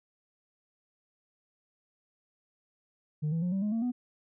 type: tone with pitch steps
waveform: sine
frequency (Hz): 151.7 / 164.48 / 178.33 / 193.35 / 209.6 / 227.3 / 246.4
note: D#3 / E3 / F3 / G3 / G#3 / A#3 / B3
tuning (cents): -44 / -4 / +36 / -24 / +16 / -43 / -4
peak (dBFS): -25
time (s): 3.22-3.92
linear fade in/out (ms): 20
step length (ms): 100
effects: tanh soft clip ceiling -26 dBFS